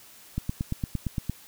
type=click train; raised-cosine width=5 ms; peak=-15 dBFS; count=9; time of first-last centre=0.38-1.296 s; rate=8.73 Hz; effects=white hiss -51 dBFS RMS until 1.47 s